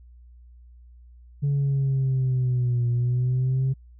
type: linear two-way sweep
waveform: sine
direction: down then up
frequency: 143 to 119.6 to 133.9 Hz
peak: -18 dBFS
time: 1.42-3.74 s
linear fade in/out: 20 ms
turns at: 2.88 s
effects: tanh soft clip ceiling -18 dBFS + added 60 Hz sine -46 dBFS peak until 3.99 s